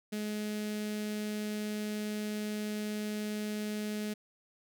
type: tone with notch filter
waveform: sawtooth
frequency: 211.2 Hz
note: G#3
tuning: 29 cents sharp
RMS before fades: -36 dBFS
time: 0.12-4.14 s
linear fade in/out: 10 ms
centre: 1000 Hz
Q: 0.83
effects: none